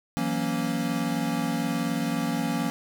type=chord; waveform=square; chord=F# dominant seventh; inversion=third; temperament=equal with one note detuned; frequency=166.15 / 185 / 233.1 / 277.2 Hz; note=E3 / F#3 / A#3 / C#4; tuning=+14 / 0 / 0 / 0 cents; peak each=-32 / -34 / -30 / -31 dBFS; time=0.17-2.7 s; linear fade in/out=0 ms; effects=none